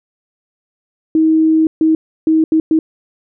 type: tone bursts at uneven times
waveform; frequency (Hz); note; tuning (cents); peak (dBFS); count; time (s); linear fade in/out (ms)
sine; 317.8; D#4; +37; -8; 5; 1.15-1.67 / 1.81-1.95 / 2.27-2.44 / 2.52-2.6 / 2.71-2.79; 2
effects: none